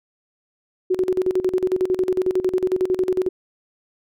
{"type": "tone with tremolo", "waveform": "sine", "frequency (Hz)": 370, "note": "F#4", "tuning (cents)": 0, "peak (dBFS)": -15, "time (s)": [0.9, 3.29], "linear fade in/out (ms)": 10, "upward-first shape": "square", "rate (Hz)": 11, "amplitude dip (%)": 80, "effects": []}